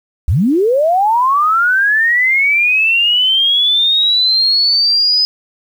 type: linear sweep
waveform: sine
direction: up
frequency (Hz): 57.7 to 5040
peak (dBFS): -9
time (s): 0.28-5.25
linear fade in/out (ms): 0
effects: 7-bit